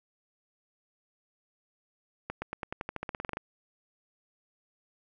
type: accelerating click train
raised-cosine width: 0.5 ms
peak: -19 dBFS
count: 16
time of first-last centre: 2.3-3.371 s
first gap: 120 ms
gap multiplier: 0.92
effects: none